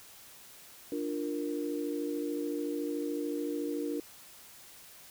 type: chord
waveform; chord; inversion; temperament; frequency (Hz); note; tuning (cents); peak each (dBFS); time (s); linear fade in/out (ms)
sine; Bb major; first; equal with one note detuned; 295.5 / 349.2 / 466.2; D4 / F4 / Bb4; +11 / 0 / 0; -34 / -38 / -37; 0.92-4; 2
effects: white hiss -53 dBFS RMS until 5.1 s